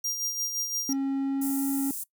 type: tone with tremolo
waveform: 40% pulse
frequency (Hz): 5700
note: F8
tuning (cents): +34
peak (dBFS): -26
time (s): 0.04-0.93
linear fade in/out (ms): 5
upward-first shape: sine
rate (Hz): 5.8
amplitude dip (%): 50
type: tone with pitch glide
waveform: triangle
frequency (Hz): 272.3 to 274.8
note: C#4 to C#4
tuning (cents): -31 to -15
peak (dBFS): -23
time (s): 0.89-1.91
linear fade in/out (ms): 2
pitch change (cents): +16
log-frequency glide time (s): 1.17-1.7
type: high-pass noise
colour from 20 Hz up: pink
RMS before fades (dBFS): -35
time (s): 1.41-2.04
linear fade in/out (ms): 10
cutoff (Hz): 8500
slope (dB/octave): 24
effects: noise-tail reverb RT60 0.1 s tail -20 dB re dry